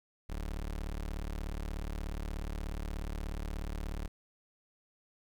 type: tone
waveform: 30% pulse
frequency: 36.71 Hz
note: D1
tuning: in tune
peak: -33 dBFS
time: 0.29-4.08 s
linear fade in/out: 10 ms
effects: 11-bit